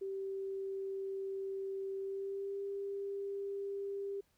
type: tone with pitch glide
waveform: sine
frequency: 388.4 to 397.5 Hz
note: G4 to G4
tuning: -16 to +24 cents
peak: -37 dBFS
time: 0.01-4.21 s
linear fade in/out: 10 ms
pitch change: +40 cents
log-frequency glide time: 1.98-2.61 s
effects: pink hiss -75 dBFS RMS until 4.37 s